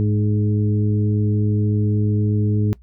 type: harmonic tone with a mistuned harmonic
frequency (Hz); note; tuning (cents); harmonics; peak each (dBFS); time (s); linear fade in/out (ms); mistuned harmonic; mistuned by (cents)
105.2; G#2; +23; 1 / 2 / 3 / 4; -17 / -23 / -27 / -29; 0-2.73; 0; 3; -19
effects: noise-tail reverb RT60 0.1 s tail -19 dB re dry + added 60 Hz sine -44 dBFS peak until 2.82 s